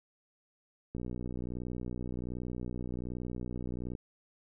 click train, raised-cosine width 3 ms, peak -26 dBFS, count 185, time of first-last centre 0.95-3.952 s, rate 61.3 Hz, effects none

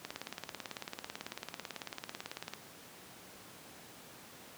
click train, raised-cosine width 0.2 ms, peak -22 dBFS, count 46, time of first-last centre 0.05-2.536 s, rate 18.1 Hz, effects pink hiss -53 dBFS RMS until 4.57 s + high-pass 150 Hz 12 dB/octave

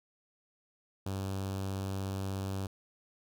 sawtooth tone with notch filter, 96.7 Hz, G2, 23 cents flat, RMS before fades -36 dBFS, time 1.06-2.67 s, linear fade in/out 5 ms, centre 2000 Hz, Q 1.5, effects none

